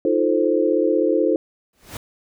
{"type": "chord", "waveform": "sine", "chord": "F dominant seventh", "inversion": "third", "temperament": "equal with one note detuned", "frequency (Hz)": [313.1, 349.2, 440, 523.3], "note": ["Eb4", "F4", "A4", "C5"], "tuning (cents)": [11, 0, 0, 0], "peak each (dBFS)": -21, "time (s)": [0.05, 1.36], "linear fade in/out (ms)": 2}
{"type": "noise with exponential growth", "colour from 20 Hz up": "pink", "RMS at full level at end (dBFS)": -30, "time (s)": [1.73, 1.97], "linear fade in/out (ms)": 2, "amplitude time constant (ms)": 52}
{"effects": []}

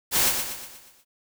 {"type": "noise with echo", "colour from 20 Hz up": "white", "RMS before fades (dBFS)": -21, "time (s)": [0.11, 0.33], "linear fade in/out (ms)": 50, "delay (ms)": 120, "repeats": 6, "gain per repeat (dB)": -6, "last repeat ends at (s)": 1.05, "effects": []}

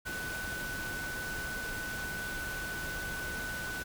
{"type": "tone in noise", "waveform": "sine", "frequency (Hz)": 1496, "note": "F#6", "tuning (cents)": 19, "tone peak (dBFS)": -37, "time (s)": [0.05, 3.84], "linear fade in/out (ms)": 20, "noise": "pink", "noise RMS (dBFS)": -41, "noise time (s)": [0.05, 3.84], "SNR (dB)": 1, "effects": []}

